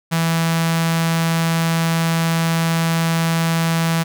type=tone with notch filter; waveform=sawtooth; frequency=164.81 Hz; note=E3; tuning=in tune; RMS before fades=-18 dBFS; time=0.11-4.04 s; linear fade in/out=20 ms; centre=380 Hz; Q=0.75; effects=none